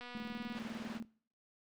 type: click train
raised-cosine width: 0.3 ms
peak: -33 dBFS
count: 142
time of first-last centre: 0.01-0.588 s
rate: 244 Hz
type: tone with tremolo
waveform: sine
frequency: 226.1 Hz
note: A3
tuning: 47 cents sharp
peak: -38 dBFS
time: 0.15-1.05 s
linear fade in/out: 0 ms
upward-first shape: square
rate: 20 Hz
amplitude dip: 80%
type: band-pass noise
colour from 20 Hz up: pink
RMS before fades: -50 dBFS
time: 0.53-1.01 s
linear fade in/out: 50 ms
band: 300 to 3600 Hz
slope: 12 dB/octave
effects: noise-tail reverb RT60 0.5 s tail -22 dB re dry